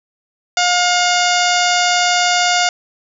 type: harmonic tone with a mistuned harmonic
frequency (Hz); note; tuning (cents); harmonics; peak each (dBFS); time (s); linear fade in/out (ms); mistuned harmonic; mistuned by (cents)
713; F5; +36; 1 / 2 / 3 / 4 / 5 / 6 / 7 / 8 / 9 / 10; -16 / -19 / -21 / -22 / -23 / -24 / -24 / -25 / -26 / -26; 0.57-2.69; 2; 6; +93
effects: none